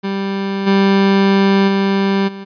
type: tone with level steps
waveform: 30% pulse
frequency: 196 Hz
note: G3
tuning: in tune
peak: -15 / -7 / -10 / -25 dBFS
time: 0.03-2.45 s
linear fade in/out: 20 ms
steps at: 0.66 / 1.67 / 2.27 s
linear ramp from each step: 20 ms
effects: resampled to 11025 Hz